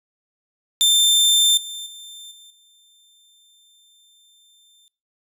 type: tone with level steps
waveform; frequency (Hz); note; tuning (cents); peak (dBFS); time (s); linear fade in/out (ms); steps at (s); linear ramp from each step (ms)
sawtooth; 3576; A7; +27; -10 / -27 / -34 / -41 / -50; 0.81-4.88; 0; 1.57 / 1.86 / 2.31 / 2.5; 5
effects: noise-tail reverb RT60 0.5 s tail -23 dB re dry + resampled to 32000 Hz